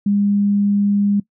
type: tone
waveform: sine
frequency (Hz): 202.7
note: G#3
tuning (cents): -42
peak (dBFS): -13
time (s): 0.06-1.2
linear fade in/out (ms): 5
effects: noise-tail reverb RT60 0.1 s tail -20 dB re dry